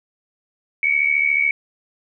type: tone pair together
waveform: sine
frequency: 2217 / 2291 Hz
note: C#7 / D7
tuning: 0 / -44 cents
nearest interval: minor second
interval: 56 cents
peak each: -18 dBFS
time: 0.83-1.51 s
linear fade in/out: 2 ms
effects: none